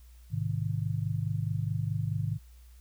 sine chord, Ab major, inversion none, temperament equal with one note detuned, 106.13 / 130.81 / 155.56 Hz, Ab2 / C3 / Eb3, +38 / 0 / 0 cents, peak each -31 / -34 / -33 dBFS, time 0.3-2.39 s, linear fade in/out 50 ms, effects added 60 Hz sine -50 dBFS peak until 2.8 s + white hiss -65 dBFS RMS until 2.8 s

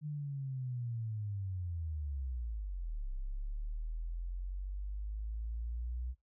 sine linear two-way sweep, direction down then up, 152.3 to 32.23 to 62 Hz, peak -36 dBFS, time 0.01-6.15 s, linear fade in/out 50 ms, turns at 3.1 s, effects noise-tail reverb RT60 0.2 s tail -20 dB re dry

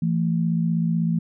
sine tone pair together, 167.29 / 223.3 Hz, E3 / A3, +26 / +26 cents, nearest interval perfect fourth, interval 500 cents, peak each -20 / -25 dBFS, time 0.02-1.19 s, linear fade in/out 5 ms, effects none

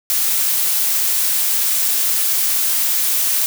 blue noise, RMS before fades -17 dBFS, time 0.1-3.46 s, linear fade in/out 0 ms, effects none

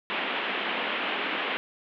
white band-pass noise, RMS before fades -30 dBFS, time 0.1-1.57 s, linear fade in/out 0 ms, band 200 to 3200 Hz, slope 48 dB/octave, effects none

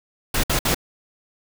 pink noise bursts, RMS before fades -20 dBFS, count 3, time 0.34-0.746 s, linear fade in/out 5 ms, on 96 ms, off 59 ms, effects none

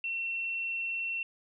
sine tone, 2711 Hz, E7, 48 cents sharp, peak -31 dBFS, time 0.04-1.23 s, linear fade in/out 2 ms, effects none

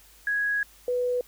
sine tone pair in turn, 1661.2 / 493.9 Hz, G#6 / B4, 0 / 0 cents, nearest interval octave + major sixth, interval 2100 cents, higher first, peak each -23 dBFS, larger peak neither, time 0.27-0.63 / 0.88-1.21 s, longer first, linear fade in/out 2 ms, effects added 50 Hz sine -58 dBFS peak until 1.27 s + white hiss -55 dBFS RMS until 1.27 s

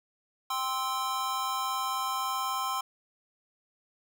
square chord, C major, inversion second, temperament just, 784.9 / 1046.5 / 1308.1 Hz, G5 / C6 / E6, +2 / 0 / -14 cents, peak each -37 / -32 / -36 dBFS, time 0.5-2.81 s, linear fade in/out 5 ms, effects none

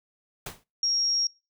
pink noise with exponential decay, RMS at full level -32 dBFS, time 0.46-0.64 s, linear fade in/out 5 ms, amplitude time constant 38 ms
sine tone, 5588 Hz, F8, in tune, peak -22 dBFS, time 0.83-1.27 s, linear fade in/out 2 ms
effects noise-tail reverb RT60 0.3 s tail -26 dB re dry

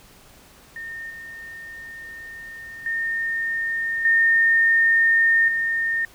sine tone with level steps, 1826 Hz, A#6, 36 cents flat, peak -31 / -35 / -22 / -14 / -20 dBFS, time 0.76-6.05 s, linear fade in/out 2 ms, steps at 1.1 / 2.86 / 4.05 / 5.48 s, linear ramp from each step 2 ms, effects pink hiss -50 dBFS RMS until 6.14 s

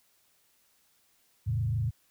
sine tone with frequency modulation, 111.8 Hz, A2, 28 cents sharp, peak -26 dBFS, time 1.46-1.91 s, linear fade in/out 20 ms, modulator 26.1 Hz, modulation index 0.95, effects white hiss -68 dBFS RMS until 2.1 s

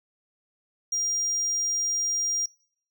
triangle tone, 5700 Hz, F8, 34 cents sharp, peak -23 dBFS, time 0.92-2.46 s, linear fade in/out 5 ms, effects noise-tail reverb RT60 0.6 s tail -25 dB re dry

